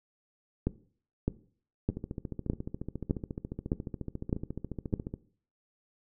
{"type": "two click trains", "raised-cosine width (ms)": 3, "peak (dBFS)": [-14, -23], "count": [8, 47], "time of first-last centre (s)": [[0.67, 4.938], [1.9, 5.139]], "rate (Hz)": [1.64, 14.2], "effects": ["noise-tail reverb RT60 0.5 s tail -18 dB re dry"]}